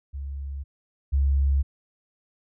sine tone pair in turn, 69.4 / 69.01 Hz, C#2 / C#2, +3 / -7 cents, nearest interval unison, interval 10 cents, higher first, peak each -30 / -18 dBFS, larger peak second, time 0.13-0.64 / 1.12-1.63 s, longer neither, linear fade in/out 20 ms, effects none

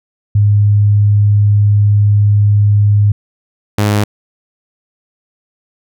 sine / sawtooth tone pair in turn, 103.2 / 103.98 Hz, G#2 / G#2, -10 / +3 cents, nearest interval unison, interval 13 cents, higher second, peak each -6 dBFS, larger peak neither, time 0.35-3.12 / 3.78-4.04 s, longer first, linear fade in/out 5 ms, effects none

